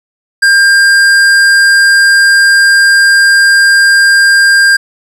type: tone with hard clipping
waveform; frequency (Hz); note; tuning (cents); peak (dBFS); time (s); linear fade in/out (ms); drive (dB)
triangle; 1600; G6; +35; -5; 0.42-4.77; 10; 16
effects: none